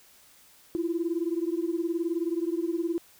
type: beating tone pair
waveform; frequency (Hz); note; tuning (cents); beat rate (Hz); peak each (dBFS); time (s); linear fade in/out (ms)
sine; 329.6 / 348.6; E4 / F4; 0 / -3; 19; -28 / -29; 0.75-2.98; 0
effects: tanh soft clip ceiling -18 dBFS + white hiss -57 dBFS RMS until 3.19 s